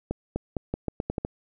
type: accelerating click train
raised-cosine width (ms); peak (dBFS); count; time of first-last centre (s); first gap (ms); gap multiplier
2; -14; 9; 0.11-1.249; 250; 0.83
effects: none